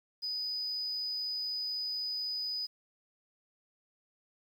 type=tone; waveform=sine; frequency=4978 Hz; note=D#8; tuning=in tune; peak=-32 dBFS; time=0.22-2.67 s; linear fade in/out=20 ms; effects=tanh soft clip ceiling -29 dBFS + 10-bit